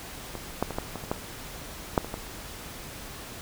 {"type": "clicks", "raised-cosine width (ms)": 1, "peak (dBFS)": [-21, -10, -19, -14, -20, -26, -12, -6, -22, -19], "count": 10, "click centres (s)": [0.353, 0.626, 0.707, 0.785, 0.957, 1.038, 1.115, 1.978, 2.046, 2.141], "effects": ["pink hiss -41 dBFS RMS until 3.41 s"]}